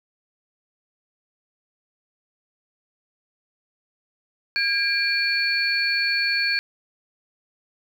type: tone cluster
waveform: sine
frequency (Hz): 1622 / 2376 / 4425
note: G#6 / D7 / C#8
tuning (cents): -41 / +20 / -4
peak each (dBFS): -24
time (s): 4.56-6.59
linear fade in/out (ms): 0
effects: 8-bit